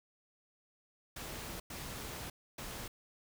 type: noise bursts at uneven times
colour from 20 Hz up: pink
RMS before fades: -44 dBFS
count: 3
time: 1.16-1.6 / 1.7-2.3 / 2.58-2.88 s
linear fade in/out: 5 ms
effects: none